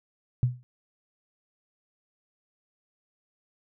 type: tone with exponential decay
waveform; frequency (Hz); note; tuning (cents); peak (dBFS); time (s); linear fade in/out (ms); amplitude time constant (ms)
sine; 123.9; B2; +6; -16; 0.43-0.63; 0; 43
effects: none